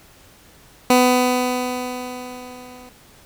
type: tone with level ramp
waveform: 15% pulse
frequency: 250 Hz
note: B3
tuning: 21 cents sharp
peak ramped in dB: -4 to -34 dBFS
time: 0.9-2.89 s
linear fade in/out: 2 ms
effects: pink hiss -49 dBFS RMS until 3.25 s